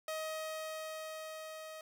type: tone with level ramp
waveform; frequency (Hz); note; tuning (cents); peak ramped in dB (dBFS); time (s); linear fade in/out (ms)
sawtooth; 630; D#5; +21; -33 to -42; 0.08-1.81; 2
effects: none